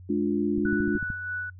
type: chord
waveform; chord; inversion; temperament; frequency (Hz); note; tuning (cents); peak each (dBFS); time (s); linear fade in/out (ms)
sine; D diminished; second; just; 211.4 / 293.7 / 352.4; Ab3 / D4 / F4; +31 / 0 / +16; -27 / -26 / -28; 0.09-0.98; 10
type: click train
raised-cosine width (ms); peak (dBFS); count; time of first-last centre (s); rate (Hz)
5; -22; 8; 0.58-1.102; 13.4
type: tone with tremolo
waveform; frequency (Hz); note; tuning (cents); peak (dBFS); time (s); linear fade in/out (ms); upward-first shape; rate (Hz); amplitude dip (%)
sine; 1480; F#6; 0; -28; 0.65-1.5; 5; sine; 3.2; 40
effects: noise-tail reverb RT60 0.1 s tail -24 dB re dry + added 91 Hz sine -43 dBFS peak until 1.59 s